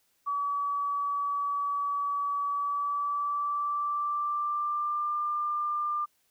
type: tone with pitch glide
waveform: sine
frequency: 1142 to 1195.3 Hz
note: D6 to D6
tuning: -49 to +30 cents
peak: -27 dBFS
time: 0.26-6.06 s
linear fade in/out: 20 ms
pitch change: +79 cents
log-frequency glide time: 2.47-5.17 s
effects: white hiss -71 dBFS RMS until 6.3 s